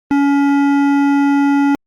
triangle tone with hard clipping, 281.9 Hz, C#4, 29 cents sharp, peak -12 dBFS, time 0.11-1.75 s, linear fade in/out 0 ms, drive 17 dB, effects Opus 32 kbps

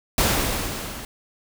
pink noise with level ramp, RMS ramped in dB -18 to -36 dBFS, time 0.18-1.05 s, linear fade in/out 2 ms, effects none

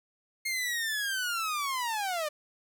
sawtooth linear sweep, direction down, 2143 to 584 Hz, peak -26 dBFS, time 0.45-2.29 s, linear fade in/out 10 ms, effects none

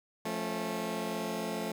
15% pulse chord, F augmented, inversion none, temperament just, 174.61 / 218.3 / 272.8 Hz, F3 / A3 / C#4, 0 / -13 / -28 cents, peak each -32 / -29 / -35 dBFS, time 0.25-1.72 s, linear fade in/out 5 ms, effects none

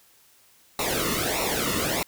pink noise with flanger, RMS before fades -26 dBFS, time 0.79-2.03 s, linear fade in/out 2 ms, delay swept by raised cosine 0.62 to 1.28 ms, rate 1.6 Hz, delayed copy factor -0.8, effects white hiss -58 dBFS RMS until 2.07 s

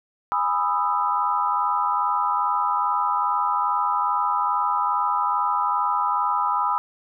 sine chord, E major seventh, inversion first, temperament just, 824.1 / 988.9 / 1236.1 / 1318.5 Hz, G#5 / B5 / D#6 / E6, -14 / +2 / -12 / 0 cents, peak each -27 / -23 / -25 / -27 dBFS, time 0.32-6.78 s, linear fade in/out 0 ms, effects none

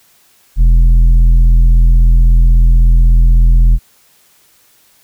sine tone with tanh clipping, 41.85 Hz, E1, 27 cents sharp, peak -5 dBFS, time 0.56-3.79 s, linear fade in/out 50 ms, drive 7 dB, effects white hiss -50 dBFS RMS until 5.03 s

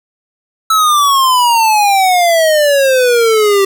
square exponential sweep, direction down, 1318.5 to 387.4 Hz, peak -8 dBFS, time 0.7-3.65 s, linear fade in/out 5 ms, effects 8-bit

